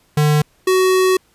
square tone pair in turn, 150 / 373.4 Hz, D3 / F#4, +37 / +16 cents, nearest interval octave + major third, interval 1579 cents, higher second, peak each -12 dBFS, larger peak neither, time 0.17-0.42 / 0.67-1.17 s, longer second, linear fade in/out 5 ms, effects pink hiss -57 dBFS RMS until 1.34 s + resampled to 32000 Hz

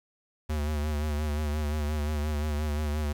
square tone with vibrato, 75.1 Hz, D2, 39 cents sharp, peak -28 dBFS, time 0.49-3.13 s, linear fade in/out 10 ms, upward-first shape sine, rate 5.7 Hz, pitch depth 48 cents each way, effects 9-bit

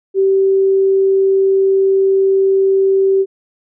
sine tone, 387 Hz, G4, 22 cents flat, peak -9 dBFS, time 0.14-3.26 s, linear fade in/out 50 ms, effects none

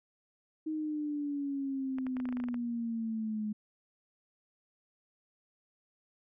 sine exponential sweep, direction down, 314.4 to 210.5 Hz, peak -32 dBFS, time 0.66-3.53 s, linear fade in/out 10 ms
clicks, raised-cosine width 0.5 ms, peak -30 dBFS, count 12, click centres 1.985 / 2.067 / 2.168 / 2.201 / 2.255 / 2.289 / 2.326 / 2.37 / 2.401 / 2.439 / 2.486 / 2.543 s
effects none

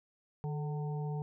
harmonic tone with a mistuned harmonic, 150.6 Hz, D3, 44 cents sharp, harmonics 1 / 3 / 5 / 6, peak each -34 / -44 / -48 / -50 dBFS, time 0.44-1.22 s, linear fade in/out 0 ms, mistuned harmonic 3, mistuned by -63 cents, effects none

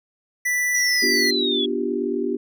square tone, 1975.5 Hz, B6, in tune, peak -20 dBFS, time 0.45-1.31 s, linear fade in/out 10 ms
sine exponential sweep, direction down, 5920 to 3322 Hz, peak -21 dBFS, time 0.74-1.66 s, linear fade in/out 10 ms
sine chord, G dominant seventh, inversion first, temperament just, 245 / 294 / 352.8 / 392 Hz, B3 / D4 / F4 / G4, -14 / +2 / +18 / 0 cents, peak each -27 / -28 / -27 / -25 dBFS, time 1.02-2.37 s, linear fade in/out 10 ms
effects none

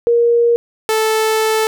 sine / sawtooth tone pair in turn, 471.2 / 438.5 Hz, A#4 / A4, +19 / -6 cents, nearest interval minor second, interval 125 cents, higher first, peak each -9 dBFS, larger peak neither, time 0.07-0.56 / 0.89-1.67 s, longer second, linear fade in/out 0 ms, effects none

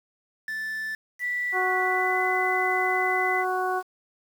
triangle tone, 1756 Hz, A6, 4 cents flat, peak -27 dBFS, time 0.48-0.95 s, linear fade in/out 2 ms
sine tone with pitch glide, 1965 to 2011 Hz, B6 to B6, -9 to +31 cents, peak -25 dBFS, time 1.19-3.45 s, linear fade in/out 50 ms, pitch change +40 cents, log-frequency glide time 1.78-2.2 s
harmonic tone, 369.8 Hz, F#4, 1 cent flat, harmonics 1 / 2 / 3 / 4, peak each -29 / -27 / -30 / -32 dBFS, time 1.52-3.83 s, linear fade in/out 50 ms
effects 8-bit

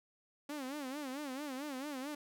sawtooth tone with vibrato, 277.2 Hz, C#4, in tune, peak -36 dBFS, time 0.49-2.15 s, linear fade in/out 5 ms, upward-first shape sine, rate 4.5 Hz, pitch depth 150 cents each way, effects none

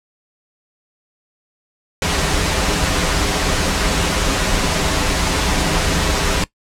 pink noise with comb filter, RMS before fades -17 dBFS, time 2.02-6.44 s, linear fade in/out 2 ms, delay 8.6 ms, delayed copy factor -0.6, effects noise-tail reverb RT60 0.1 s tail -19 dB re dry + low-pass 8000 Hz 12 dB/octave

